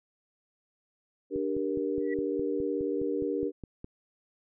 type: chord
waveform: sine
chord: G minor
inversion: second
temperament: just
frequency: 294 / 392 / 470.4 Hz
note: D4 / G4 / Bb4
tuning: +2 / 0 / +16 cents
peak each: -32 dBFS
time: 1.3-3.52 s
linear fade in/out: 50 ms
type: click train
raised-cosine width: 3 ms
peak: -27 dBFS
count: 13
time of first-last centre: 1.36-3.844 s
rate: 4.83 Hz
type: tone with exponential growth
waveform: sine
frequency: 1949 Hz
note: B6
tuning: 23 cents flat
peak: -35 dBFS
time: 2-2.14 s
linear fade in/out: 5 ms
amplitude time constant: 30 ms
effects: none